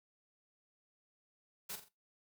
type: noise with echo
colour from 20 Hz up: white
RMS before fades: -43 dBFS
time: 1.69-1.76 s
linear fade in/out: 10 ms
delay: 43 ms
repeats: 3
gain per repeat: -8 dB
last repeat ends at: 1.889 s
effects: noise-tail reverb RT60 0.2 s tail -17 dB re dry